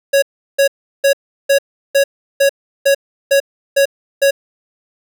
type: tone bursts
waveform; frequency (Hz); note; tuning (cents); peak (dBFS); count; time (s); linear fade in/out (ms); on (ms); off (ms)
square; 554.4; C#5; 0; -9; 10; 0.13-4.31; 10; 94; 360
effects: none

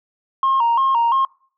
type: tone with vibrato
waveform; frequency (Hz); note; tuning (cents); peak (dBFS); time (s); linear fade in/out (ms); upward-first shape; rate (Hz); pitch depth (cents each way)
sine; 1000; B5; +21; -12; 0.43-1.25; 2; square; 2.9; 120
effects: noise-tail reverb RT60 0.5 s tail -26 dB re dry + tanh soft clip ceiling -11 dBFS

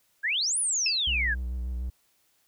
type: exponential two-way sweep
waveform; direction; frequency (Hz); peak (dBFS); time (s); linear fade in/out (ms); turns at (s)
sine; up then down; 1568 to 10360 to 1568; -24; 0.23-1.35; 20; 0.59
type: tone with exponential decay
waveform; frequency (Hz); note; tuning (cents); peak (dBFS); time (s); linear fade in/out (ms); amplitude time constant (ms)
sine; 2638; E7; +1; -23; 0.86-1.06; 2; 42
type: tone with vibrato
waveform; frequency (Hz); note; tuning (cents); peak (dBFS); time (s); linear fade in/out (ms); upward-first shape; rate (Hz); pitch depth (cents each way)
triangle; 61.74; B1; 0; -27; 1.07-1.9; 5; sine; 6.8; 45
effects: white hiss -68 dBFS RMS until 2.47 s

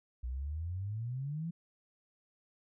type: exponential sweep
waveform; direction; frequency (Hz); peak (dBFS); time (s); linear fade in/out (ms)
sine; up; 59.2 to 172.3; -35; 0.23-1.51; 10
effects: none

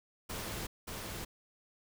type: noise with echo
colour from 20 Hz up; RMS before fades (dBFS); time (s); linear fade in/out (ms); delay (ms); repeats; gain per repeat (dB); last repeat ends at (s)
pink; -40; 0.29-0.67; 10; 580; 1; -2; 1.25
effects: none

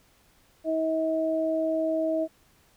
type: tone pair together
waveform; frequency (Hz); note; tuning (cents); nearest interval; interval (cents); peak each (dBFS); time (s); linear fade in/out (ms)
sine; 320 / 640; D#4 / D#5; +49 / +49; octave; 1200; -28 / -25; 0.64-2.28; 50
effects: pink hiss -62 dBFS RMS until 2.76 s

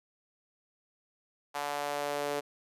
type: tone with high-pass filter sweep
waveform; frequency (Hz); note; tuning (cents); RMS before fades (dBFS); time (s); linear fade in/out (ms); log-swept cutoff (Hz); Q
sawtooth; 144.8; D3; -24; -34; 1.54-2.41; 20; 800 to 470; 2.3
effects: resampled to 32000 Hz

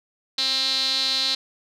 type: tone with band-pass filter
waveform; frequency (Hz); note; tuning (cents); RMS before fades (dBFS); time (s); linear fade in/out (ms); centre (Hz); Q
sawtooth; 264.9; C4; +22; -23; 0.38-1.35; 5; 4100; 9
effects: none

